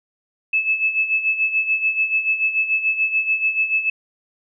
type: tone with tremolo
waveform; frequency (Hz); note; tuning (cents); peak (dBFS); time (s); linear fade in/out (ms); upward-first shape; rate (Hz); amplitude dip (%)
sine; 2608; E7; -19; -14; 0.53-3.9; 5; sine; 6.9; 70
effects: none